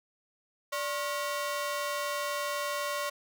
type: ring-modulated tone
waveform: sawtooth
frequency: 836 Hz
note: G#5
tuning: 11 cents sharp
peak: -24 dBFS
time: 0.72-3.1 s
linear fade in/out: 10 ms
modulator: 252 Hz
effects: none